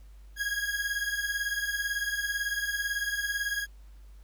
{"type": "beating tone pair", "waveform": "40% pulse", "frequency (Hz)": [1639, 1657], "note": ["G#6", "G#6"], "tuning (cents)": [-23, -4], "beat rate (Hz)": 18, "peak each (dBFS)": -31, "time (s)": [0.36, 3.67], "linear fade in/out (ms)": 50, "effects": ["added 50 Hz sine -47 dBFS peak until 4.23 s", "pink hiss -66 dBFS RMS until 4.23 s"]}